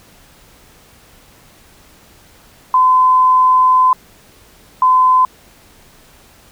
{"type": "tone bursts at uneven times", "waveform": "sine", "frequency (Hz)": 1021, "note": "C6", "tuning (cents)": -43, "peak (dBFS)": -7, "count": 2, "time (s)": [[2.74, 3.93], [4.82, 5.25]], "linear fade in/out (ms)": 2, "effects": ["pink hiss -46 dBFS RMS until 6.51 s"]}